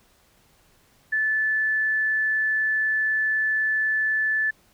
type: tone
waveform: sine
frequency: 1744 Hz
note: A6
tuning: 16 cents flat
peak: -20 dBFS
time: 1.12-4.51 s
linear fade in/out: 10 ms
effects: pink hiss -60 dBFS RMS until 4.73 s